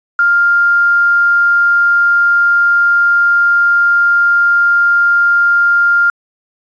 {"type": "tone with quantisation", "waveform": "sine", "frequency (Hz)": 1400, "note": "F6", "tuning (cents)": 4, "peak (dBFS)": -7, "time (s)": [0.19, 6.1], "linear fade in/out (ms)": 2, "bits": 6, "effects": ["resampled to 16000 Hz"]}